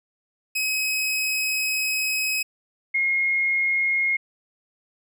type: tone pair in turn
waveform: sawtooth / sine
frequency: 2544 / 2149 Hz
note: D#7 / C7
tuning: +38 / +46 cents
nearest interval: minor third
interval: 292 cents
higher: first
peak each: -19 dBFS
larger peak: neither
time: 0.55-2.43 / 2.94-4.17 s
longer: first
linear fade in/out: 10 ms
effects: none